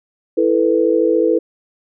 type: chord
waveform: sine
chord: E suspended fourth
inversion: none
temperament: equal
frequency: 329.6 / 440 / 493.9 Hz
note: E4 / A4 / B4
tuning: 0 / 0 / 0 cents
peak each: -16 dBFS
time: 0.37-1.39 s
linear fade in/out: 10 ms
effects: none